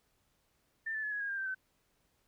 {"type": "tone with pitch steps", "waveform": "sine", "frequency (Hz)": [1789, 1749.1, 1710.2, 1672.1, 1634.8, 1598.4, 1562.8, 1528], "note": ["A6", "A6", "A6", "G#6", "G#6", "G6", "G6", "G6"], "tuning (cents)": [28, -11, -50, 11, -28, 33, -6, -45], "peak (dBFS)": -34, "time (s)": [0.86, 1.548], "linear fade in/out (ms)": 10, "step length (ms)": 86, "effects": ["pink hiss -75 dBFS RMS until 2.27 s"]}